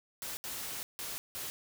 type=noise bursts at uneven times; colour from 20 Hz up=white; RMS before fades=-40 dBFS; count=4; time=0.22-0.37 / 0.44-0.83 / 0.99-1.18 / 1.35-1.5 s; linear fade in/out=0 ms; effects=none